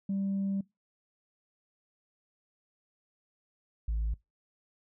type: tone pair in turn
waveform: sine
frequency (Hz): 196 / 54.72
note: G3 / A1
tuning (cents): 0 / -9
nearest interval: octave + minor seventh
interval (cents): 2209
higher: first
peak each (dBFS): -27 / -26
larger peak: second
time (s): 0.09-0.61 / 3.88-4.14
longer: first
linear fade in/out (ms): 5
effects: noise-tail reverb RT60 0.2 s tail -23 dB re dry + tanh soft clip ceiling -26 dBFS